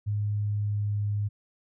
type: tone with pitch glide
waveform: sine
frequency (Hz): 103.9 to 103.24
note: G#2 to G#2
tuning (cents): +1 to -10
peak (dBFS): -25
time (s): 0.06-1.29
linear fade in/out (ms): 20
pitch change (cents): -11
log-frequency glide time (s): 0.35-1.02
effects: none